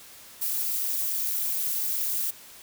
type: noise with amplitude modulation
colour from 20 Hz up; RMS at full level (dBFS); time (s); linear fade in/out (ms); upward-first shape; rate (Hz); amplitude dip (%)
violet; -24; 0.41-2.31; 10; sine; 288; 90
effects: white hiss -48 dBFS RMS until 2.62 s